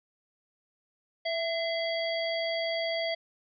harmonic tone with a mistuned harmonic, 661 Hz, E5, 5 cents sharp, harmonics 1 / 3 / 5 / 7, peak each -30 / -35 / -37 / -38 dBFS, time 1.25-3.15 s, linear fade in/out 10 ms, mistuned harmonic 3, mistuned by +52 cents, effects none

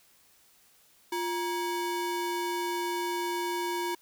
square ring-modulated tone, 649 Hz, E5, 27 cents flat, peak -27 dBFS, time 1.12-3.95 s, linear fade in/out 5 ms, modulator 298 Hz, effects white hiss -62 dBFS RMS until 4.01 s

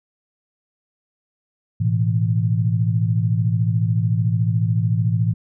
sine chord, A suspended second, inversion none, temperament just, 110 / 123.75 / 165 Hz, A2 / B2 / E3, 0 / +4 / +2 cents, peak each -18 / -23 / -22 dBFS, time 1.8-5.34 s, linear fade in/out 10 ms, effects none

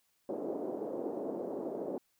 pink band-pass noise, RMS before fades -38 dBFS, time 0.29-1.98 s, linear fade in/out 2 ms, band 280 to 600 Hz, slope 24 dB/octave, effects white hiss -75 dBFS RMS until 2.19 s

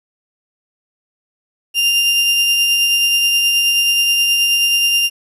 35% pulse tone with tremolo, 2794 Hz, F7, in tune, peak -9 dBFS, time 1.74-5.1 s, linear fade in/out 50 ms, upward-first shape triangle, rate 9.4 Hz, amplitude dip 30%, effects resampled to 32000 Hz + 8-bit

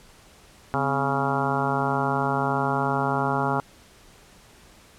harmonic tone with a mistuned harmonic, 138.59 Hz, C#3, in tune, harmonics 1 / 2 / 3 / 4 / 5 / 6 / 7 / 8 / 9 / 10, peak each -29 / -30 / -31 / -34 / -31 / -28 / -31 / -32 / -34 / -31 dBFS, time 0.74-3.6 s, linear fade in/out 0 ms, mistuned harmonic 2, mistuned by -100 cents, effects pink hiss -52 dBFS RMS until 4.98 s + low-pass 11000 Hz 12 dB/octave

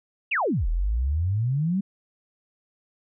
sine exponential two-way sweep, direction down then up, 2960 to 38.54 to 202.3 Hz, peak -21 dBFS, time 0.31-1.81 s, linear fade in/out 10 ms, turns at 0.68 s, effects none

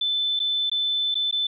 sine tone with dropouts, 3520 Hz, A7, in tune, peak -21 dBFS, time 0.01-1.47 s, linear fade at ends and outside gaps 5 ms, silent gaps 0.393-0.4 / 0.698-0.715 / 1.144-1.153 / 1.312-1.325 s, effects none

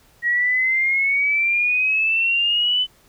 sine exponential sweep, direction up, 1895 to 3029 Hz, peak -16 dBFS, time 0.22-2.87 s, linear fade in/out 50 ms, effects pink hiss -55 dBFS RMS until 3.08 s

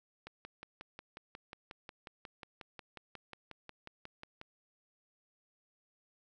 click train, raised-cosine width 0.3 ms, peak -30 dBFS, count 24, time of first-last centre 0.27-4.414 s, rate 5.55 Hz, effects none

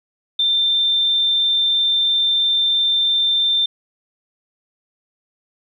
sine tone, 3577 Hz, A7, 28 cents sharp, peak -14 dBFS, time 0.39-3.66 s, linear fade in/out 5 ms, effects 9-bit

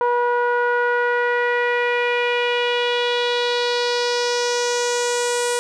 sawtooth tone with low-pass filter sweep, 484 Hz, B4, 35 cents flat, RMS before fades -20 dBFS, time 0.01-5.59 s, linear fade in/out 0 ms, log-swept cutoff 1100 to 8700 Hz, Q 2.9, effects none

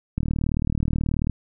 click train, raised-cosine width 5 ms, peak -11 dBFS, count 44, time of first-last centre 0.18-1.297 s, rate 38.5 Hz, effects none

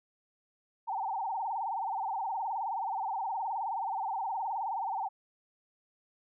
sine tone with vibrato, 840 Hz, G#5, 19 cents sharp, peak -31 dBFS, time 0.87-5.09 s, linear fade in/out 20 ms, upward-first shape sine, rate 19 Hz, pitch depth 190 cents each way, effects none

